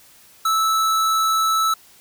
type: tone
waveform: square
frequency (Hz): 1311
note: E6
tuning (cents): -10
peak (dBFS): -17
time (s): 0.45-1.74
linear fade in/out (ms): 5
effects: white hiss -50 dBFS RMS until 2 s